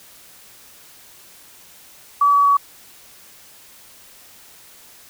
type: tone with pitch steps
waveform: sine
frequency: 1145 / 1138.4 / 1131.8 Hz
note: D6 / C#6 / C#6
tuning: -44 / +46 / +36 cents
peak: -11 dBFS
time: 2.21-2.57 s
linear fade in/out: 5 ms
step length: 120 ms
effects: white hiss -46 dBFS RMS until 5.09 s